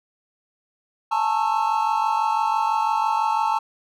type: tone cluster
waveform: triangle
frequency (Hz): 853 / 899 / 1095 / 1323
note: G#5 / A5 / C#6 / E6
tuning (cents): +46 / +37 / -22 / +6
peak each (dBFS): -22 / -20 / -26 / -27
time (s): 1.11-3.59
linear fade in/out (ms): 10
effects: none